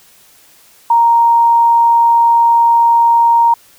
sine tone, 932.3 Hz, A#5, in tune, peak -6 dBFS, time 0.9-3.54 s, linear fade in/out 5 ms, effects white hiss -46 dBFS RMS until 3.78 s

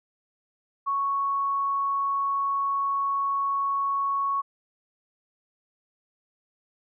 sine tone, 1108.7 Hz, C#6, in tune, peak -23 dBFS, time 0.86-4.42 s, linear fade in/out 20 ms, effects none

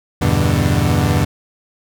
30% pulse chord, E minor seventh, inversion none, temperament equal with one note detuned, 82.41 / 98 / 122.19 / 146.83 Hz, E2 / G2 / B2 / D3, 0 / 0 / -18 / 0 cents, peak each -16 dBFS, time 0.21-1.25 s, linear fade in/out 10 ms, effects none

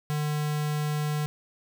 square tone with notch filter, 150 Hz, D3, 37 cents sharp, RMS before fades -28 dBFS, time 0.1-1.26 s, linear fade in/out 0 ms, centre 340 Hz, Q 1.4, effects none

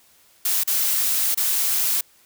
blue noise with dropouts, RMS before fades -21 dBFS, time 0.45-2.01 s, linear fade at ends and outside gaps 5 ms, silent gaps 0.636-0.675 / 1.346-1.373 s, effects white hiss -56 dBFS RMS until 2.25 s

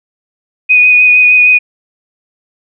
sine tone with vibrato, 2484 Hz, D#7, 3 cents flat, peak -3 dBFS, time 0.69-1.59 s, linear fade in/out 20 ms, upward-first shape sine, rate 6.5 Hz, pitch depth 17 cents each way, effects none

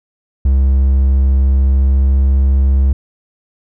triangle tone with pitch glide, 66.9 to 67.4 Hz, C2 to C#2, +39 to -48 cents, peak -6 dBFS, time 0.45-2.93 s, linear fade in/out 5 ms, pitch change +13 cents, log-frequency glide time 1.5-2.27 s, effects none

